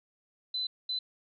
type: tone bursts at uneven times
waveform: sine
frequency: 4023 Hz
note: B7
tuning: 31 cents sharp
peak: -30 dBFS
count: 2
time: 0.54-0.67 / 0.89-0.99 s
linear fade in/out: 5 ms
effects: none